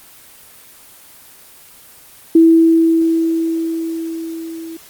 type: tone with level ramp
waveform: sine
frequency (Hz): 328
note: E4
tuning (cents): -9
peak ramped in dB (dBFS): -4 to -27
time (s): 2.35-4.77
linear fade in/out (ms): 5
effects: white hiss -42 dBFS RMS until 4.89 s + Opus 24 kbps